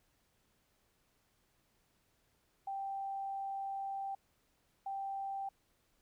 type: tone bursts at uneven times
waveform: sine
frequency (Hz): 784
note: G5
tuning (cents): 0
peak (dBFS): -37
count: 2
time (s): 2.67-4.15 / 4.86-5.49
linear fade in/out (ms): 5
effects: pink hiss -75 dBFS RMS until 6.01 s